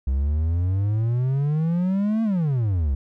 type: exponential two-way sweep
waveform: triangle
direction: up then down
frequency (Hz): 64.4 to 228.2 to 64.4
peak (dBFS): -17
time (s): 0.07-2.95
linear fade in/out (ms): 5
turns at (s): 2.23
effects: none